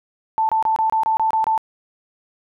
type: tone bursts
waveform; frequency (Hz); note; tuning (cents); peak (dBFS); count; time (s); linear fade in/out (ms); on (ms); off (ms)
sine; 883; A5; +6; -15; 9; 0.38-1.578; 0; 110; 26
effects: none